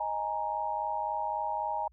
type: chord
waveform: sine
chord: D# suspended fourth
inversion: none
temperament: just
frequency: 622.3 / 829.7 / 933.4 Hz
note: D#5 / G#5 / A#5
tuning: 0 / -2 / +2 cents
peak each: -38 / -33 / -33 dBFS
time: 0-1.88 s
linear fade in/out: 5 ms
effects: added 60 Hz sine -59 dBFS peak until 1.92 s